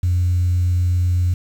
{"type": "tone", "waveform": "sine", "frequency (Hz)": 89.2, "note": "F2", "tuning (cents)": 37, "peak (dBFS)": -13, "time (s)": [0.03, 1.34], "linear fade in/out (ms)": 5, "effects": ["tanh soft clip ceiling -11 dBFS", "7-bit"]}